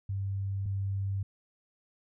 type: tone pair in turn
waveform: sine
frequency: 98 / 98 Hz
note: G2 / G2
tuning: 0 / 0 cents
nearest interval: unison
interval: 0 cents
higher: neither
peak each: -30 / -29 dBFS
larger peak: second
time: 0.09-0.66 / 0.66-1.23 s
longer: neither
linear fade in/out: 5 ms
effects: none